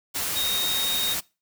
sine tone in noise, 3729 Hz, A#7, in tune, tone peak -24 dBFS, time 0.35-1.15 s, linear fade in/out 20 ms, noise white, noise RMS -28 dBFS, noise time 0.14-1.21 s, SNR +1 dB, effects noise-tail reverb RT60 0.3 s tail -23 dB re dry

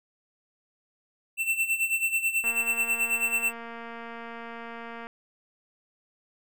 square tone with tremolo, 2685 Hz, E7, 31 cents sharp, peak -22 dBFS, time 1.37-3.53 s, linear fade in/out 50 ms, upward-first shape sine, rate 9.2 Hz, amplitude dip 75%
click train, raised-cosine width 0.5 ms, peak -26 dBFS, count 611, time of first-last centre 2.44-5.069 s, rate 232 Hz
effects none

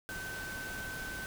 sine tone in noise, 1533 Hz, G6, 39 cents flat, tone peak -40 dBFS, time 0.09-1.26 s, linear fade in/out 0 ms, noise pink, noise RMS -44 dBFS, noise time 0.09-1.26 s, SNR +1 dB, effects none

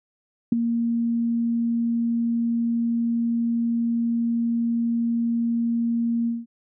sine tone with ADSR envelope, 233.1 Hz, A#3, in tune, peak -11 dBFS, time 0.52-6.46 s, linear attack 5 ms, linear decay 9 ms, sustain -9 dB, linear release 190 ms, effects none

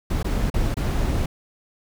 brown noise with dropouts, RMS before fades -22 dBFS, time 0.1-1.26 s, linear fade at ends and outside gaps 5 ms, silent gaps 0.229-0.244 / 0.501-0.54 / 0.743-0.768 s, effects none

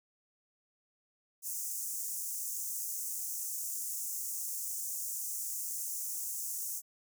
pink high-pass noise, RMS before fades -38 dBFS, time 1.42-6.82 s, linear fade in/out 50 ms, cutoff 6200 Hz, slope 48 dB/octave, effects none

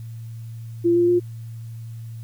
sine tone with pitch steps, 342.9 / 347.7 / 352.5 Hz, F4 / F4 / F4, -32 / -8 / +16 cents, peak -14 dBFS, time 0.84-1.2 s, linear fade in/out 20 ms, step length 120 ms, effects added 114 Hz sine -32 dBFS peak until 2.23 s + white hiss -57 dBFS RMS until 2.23 s

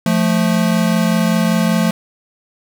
square tone pair together, 174.61 / 219.8 Hz, F3 / A3, 0 / -2 cents, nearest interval major third, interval 398 cents, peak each -16 dBFS, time 0.06-1.91 s, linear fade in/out 2 ms, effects none

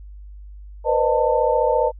sine tone cluster, 482.3 / 517 / 608 / 892 Hz, B4 / C5 / D#5 / A5, -41 / -21 / -40 / +23 cents, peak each -21 dBFS, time 0.84-1.92 s, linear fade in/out 50 ms, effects added 50 Hz sine -36 dBFS peak until 1.99 s

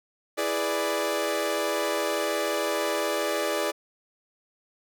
sawtooth chord, E dominant seventh, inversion none, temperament equal, 329.6 / 415.3 / 493.9 / 587.3 Hz, E4 / G#4 / B4 / D5, 0 / 0 / 0 / 0 cents, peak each -29 / -27 / -30 / -24 dBFS, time 0.37-3.72 s, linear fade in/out 20 ms, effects none

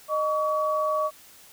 sine tone pair together, 616.7 / 1133 Hz, D#5 / C#6, -16 / +37 cents, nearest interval major seventh, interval 1053 cents, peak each -25 dBFS, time 0.08-1.11 s, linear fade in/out 50 ms, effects white hiss -51 dBFS RMS until 1.52 s

